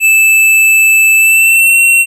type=tone with pitch glide; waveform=square; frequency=2632 to 2722 Hz; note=E7 to F7; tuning=-3 to -45 cents; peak=-5 dBFS; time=0-2.06 s; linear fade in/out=50 ms; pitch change=+58 cents; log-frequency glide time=1.17-1.78 s; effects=none